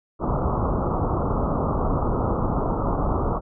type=low-pass noise; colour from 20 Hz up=pink; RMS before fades=-23 dBFS; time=0.19-3.41 s; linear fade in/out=50 ms; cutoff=1300 Hz; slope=96 dB/octave; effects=none